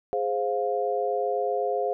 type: chord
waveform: sine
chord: F minor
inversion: first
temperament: equal with one note detuned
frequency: 415.3 / 523.3 / 702.9 Hz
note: Ab4 / C5 / F5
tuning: 0 / 0 / +11 cents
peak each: -28 dBFS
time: 0.13-1.93 s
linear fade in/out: 0 ms
effects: none